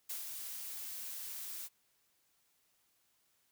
blue noise with ADSR envelope, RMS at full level -40 dBFS, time 0.09-1.69 s, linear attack 12 ms, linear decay 120 ms, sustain -4 dB, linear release 40 ms, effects white hiss -75 dBFS RMS until 3.51 s

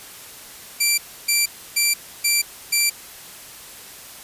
10% pulse tone bursts, 2351 Hz, D7, 1 cent sharp, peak -7 dBFS, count 5, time 0.8-2.9 s, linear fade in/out 10 ms, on 180 ms, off 300 ms, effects white hiss -40 dBFS RMS until 4.23 s + resampled to 32000 Hz

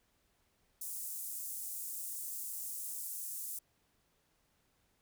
pink high-pass noise, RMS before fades -42 dBFS, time 0.81-3.59 s, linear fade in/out 5 ms, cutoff 8100 Hz, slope 24 dB/octave, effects pink hiss -75 dBFS RMS until 5.01 s

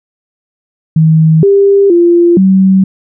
sine tone with pitch steps, 159 / 397.8 / 344.8 / 190.6 Hz, D#3 / G4 / F4 / G3, +38 / +25 / -22 / -48 cents, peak -3 dBFS, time 0.96-2.84 s, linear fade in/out 5 ms, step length 470 ms, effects none

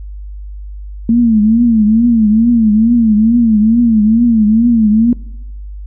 sine tone with vibrato, 224.5 Hz, A3, 35 cents sharp, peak -6 dBFS, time 1.09-5.13 s, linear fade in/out 2 ms, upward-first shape triangle, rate 2.3 Hz, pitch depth 140 cents each way, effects noise-tail reverb RT60 0.9 s tail -22 dB re dry + added 50 Hz sine -24 dBFS peak until 5.86 s

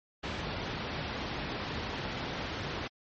pink low-pass noise, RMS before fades -36 dBFS, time 0.23-2.88 s, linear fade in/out 10 ms, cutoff 4400 Hz, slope 24 dB/octave, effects high-pass 60 Hz 12 dB/octave + MP3 32 kbps

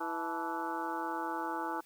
harmonic tone with a mistuned harmonic, 164.7 Hz, E3, 1 cent flat, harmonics 2 / 3 / 4 / 5 / 6 / 7 / 8 / 9, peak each -40 / -46 / -47 / -37 / -46 / -43 / -44 / -44 dBFS, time 0-1.81 s, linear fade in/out 10 ms, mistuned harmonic 5, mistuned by +91 cents, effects white hiss -63 dBFS RMS until 1.85 s

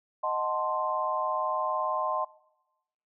sine chord, D# diminished seventh, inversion none, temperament equal, 622.3 / 740 / 880 / 1046.5 Hz, D#5 / F#5 / A5 / C6, 0 / 0 / 0 / 0 cents, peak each -32 / -35 / -34 / -29 dBFS, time 0.23-2.25 s, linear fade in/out 10 ms, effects noise-tail reverb RT60 1.0 s tail -22 dB re dry

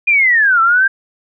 sine linear two-way sweep, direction down then up, 2455 to 1318.5 to 1603 Hz, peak -8 dBFS, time 0.07-0.88 s, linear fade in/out 10 ms, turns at 0.61 s, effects none

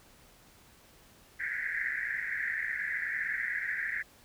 pink band-pass noise, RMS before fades -34 dBFS, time 1.39-4.03 s, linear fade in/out 20 ms, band 1600 to 2100 Hz, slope 96 dB/octave, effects pink hiss -59 dBFS RMS until 4.24 s

